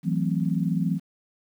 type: chord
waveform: sine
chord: F# half-diminished seventh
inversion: third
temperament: equal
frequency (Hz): 164.81 / 185 / 220 / 261.6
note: E3 / F#3 / A3 / C4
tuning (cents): 0 / 0 / 0 / 0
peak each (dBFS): -25 / -26 / -31 / -31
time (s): 0.03-1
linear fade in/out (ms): 50
effects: 9-bit